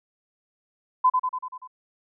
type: tone with echo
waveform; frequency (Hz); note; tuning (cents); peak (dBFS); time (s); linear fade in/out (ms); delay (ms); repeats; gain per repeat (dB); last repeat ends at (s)
sine; 1015; B5; +47; -14; 1.04-1.1; 10; 96; 6; -4; 1.676
effects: none